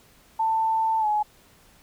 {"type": "tone with pitch glide", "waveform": "sine", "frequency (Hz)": [890, 843.9], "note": ["A5", "G#5"], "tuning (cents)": [20, 27], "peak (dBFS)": -20, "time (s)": [0.39, 1.23], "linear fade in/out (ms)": 10, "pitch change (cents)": -93, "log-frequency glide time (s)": [0.99, 1.07], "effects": ["pink hiss -56 dBFS RMS until 1.82 s"]}